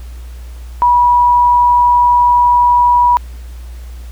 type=tone; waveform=sine; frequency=972 Hz; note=B5; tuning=28 cents flat; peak=-6 dBFS; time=0.82-3.17 s; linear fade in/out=0 ms; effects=added 60 Hz sine -26 dBFS peak until 4.11 s + pink hiss -44 dBFS RMS until 4.11 s